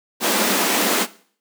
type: high-pass noise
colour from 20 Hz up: pink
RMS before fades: -19 dBFS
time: 0.2-1.07 s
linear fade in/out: 50 ms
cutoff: 190 Hz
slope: 96 dB/octave
effects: noise-tail reverb RT60 0.5 s tail -18 dB re dry

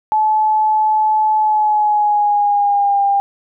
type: tone with pitch glide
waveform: sine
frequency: 862 to 799.6 Hz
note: A5 to G5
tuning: -36 to +34 cents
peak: -11 dBFS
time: 0.12-3.2 s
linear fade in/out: 0 ms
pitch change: -130 cents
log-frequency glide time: 1.36-3.03 s
effects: none

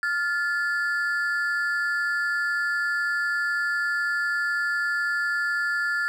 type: ring-modulated tone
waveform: triangle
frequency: 1568 Hz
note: G6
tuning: in tune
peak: -18 dBFS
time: 0.03-6.08 s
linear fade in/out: 0 ms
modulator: 166 Hz
effects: none

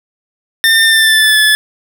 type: tone with pitch glide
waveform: 25% pulse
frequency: 1804 to 1727.5 Hz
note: A6 to A6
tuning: +43 to -32 cents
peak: -3 dBFS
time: 0.64-1.55 s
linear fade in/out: 0 ms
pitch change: -75 cents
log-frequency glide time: 0.85-1.38 s
effects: none

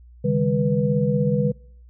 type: tone cluster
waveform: sine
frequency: 138.6 / 155 / 200.4 / 489.3 Hz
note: C#3 / D#3 / G3 / B4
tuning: 0 / -6 / +38 / -16 cents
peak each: -23 dBFS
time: 0.24-1.52 s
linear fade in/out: 10 ms
effects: noise-tail reverb RT60 0.6 s tail -25 dB re dry + added 60 Hz sine -44 dBFS peak until 1.89 s

